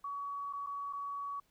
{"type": "tone with dropouts", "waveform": "sine", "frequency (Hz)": 1130, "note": "C#6", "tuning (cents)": 33, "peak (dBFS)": -37, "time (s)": [0.04, 1.4], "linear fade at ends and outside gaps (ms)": 5, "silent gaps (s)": [[0.528, 0.533], [0.664, 0.669], [0.928, 0.932]], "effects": ["pink hiss -73 dBFS RMS until 1.5 s"]}